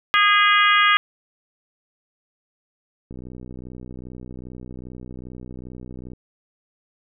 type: harmonic tone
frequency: 410.6 Hz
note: G#4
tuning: 20 cents flat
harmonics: 3 / 4 / 5 / 6 / 7 / 8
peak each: -17 / -20 / -20 / -25 / -24 / -24 dBFS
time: 0.14-0.97 s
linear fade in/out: 0 ms
type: click train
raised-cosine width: 3 ms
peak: -25 dBFS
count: 190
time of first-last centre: 3.11-6.134 s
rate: 62.5 Hz
effects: none